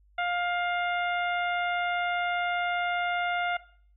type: harmonic tone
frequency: 705 Hz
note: F5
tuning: 16 cents sharp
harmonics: 1 / 2 / 3 / 4 / 5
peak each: -29 / -31 / -34 / -40 / -43 dBFS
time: 0.18-3.57 s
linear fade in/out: 5 ms
effects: noise-tail reverb RT60 0.5 s tail -17 dB re dry + added 50 Hz sine -58 dBFS peak until 3.96 s